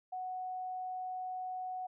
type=tone; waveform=sine; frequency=740 Hz; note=F#5; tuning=in tune; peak=-37 dBFS; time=0.12-1.87 s; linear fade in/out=10 ms; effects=none